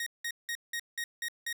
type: tone bursts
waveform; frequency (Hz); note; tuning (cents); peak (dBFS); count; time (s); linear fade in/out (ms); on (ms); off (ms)
sawtooth; 1873; A#6; +8; -29; 7; 0-1.528; 2; 64; 180
effects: none